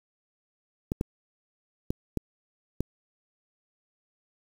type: clicks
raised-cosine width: 3 ms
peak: -14 dBFS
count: 5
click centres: 0.919 / 1.011 / 1.905 / 2.173 / 2.806 s
effects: 7-bit